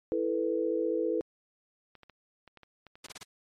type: chord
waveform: sine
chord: E suspended fourth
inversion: none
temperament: just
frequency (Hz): 329.6 / 439.5 / 494.4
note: E4 / A4 / B4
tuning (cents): 0 / -2 / +2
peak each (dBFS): -31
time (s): 0.12-1.21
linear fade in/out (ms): 0
type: clicks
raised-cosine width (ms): 0.3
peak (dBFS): -35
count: 9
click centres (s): 1.953 / 2.033 / 2.097 / 2.477 / 2.573 / 2.633 / 2.867 / 2.955 / 3.085
type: noise bursts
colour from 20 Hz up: white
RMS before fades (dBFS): -40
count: 4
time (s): 3.04-3.234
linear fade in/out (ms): 5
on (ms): 26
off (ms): 30
effects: low-pass 7000 Hz 12 dB/octave + MP3 64 kbps